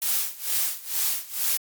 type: noise with tremolo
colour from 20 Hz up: blue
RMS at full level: -23 dBFS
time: 0.02-1.57 s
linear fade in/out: 0 ms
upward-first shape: sine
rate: 2.2 Hz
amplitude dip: 90%
effects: Opus 48 kbps